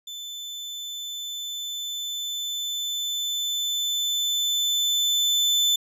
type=tone with level ramp; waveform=35% pulse; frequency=3520 Hz; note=A7; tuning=in tune; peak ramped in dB=-32 to -16 dBFS; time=0.07-5.76 s; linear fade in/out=5 ms; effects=resampled to 32000 Hz